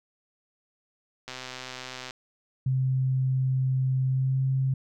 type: click train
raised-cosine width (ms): 0.2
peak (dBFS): -20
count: 107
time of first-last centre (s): 1.28-2.108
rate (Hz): 128
type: tone with pitch glide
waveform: sine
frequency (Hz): 130.81 to 132.79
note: C3 to C3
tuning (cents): 0 to +26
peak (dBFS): -22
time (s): 2.66-4.74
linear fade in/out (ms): 5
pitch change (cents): +26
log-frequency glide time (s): 4.07-4.41
effects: none